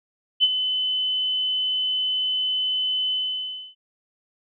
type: tone with ADSR envelope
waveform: sine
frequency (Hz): 3026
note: F#7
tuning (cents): +38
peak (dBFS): -12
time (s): 0.4-3.75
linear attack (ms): 34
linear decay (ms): 41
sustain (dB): -9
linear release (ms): 630
effects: none